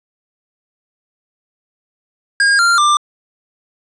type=tone with pitch steps; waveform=square; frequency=1622 / 1387.8 / 1187.4 Hz; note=G#6 / F6 / D6; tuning=-41 / -11 / +19 cents; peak=-10 dBFS; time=2.4-2.97 s; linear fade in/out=2 ms; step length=190 ms; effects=resampled to 22050 Hz + 7-bit